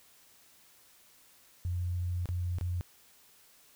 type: tone with dropouts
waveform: sine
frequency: 88.6 Hz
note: F2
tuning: 25 cents sharp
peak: -30 dBFS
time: 1.65-2.81 s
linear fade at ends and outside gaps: 0 ms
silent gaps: 2.257-2.289 / 2.585-2.611 s
effects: white hiss -61 dBFS RMS until 3.75 s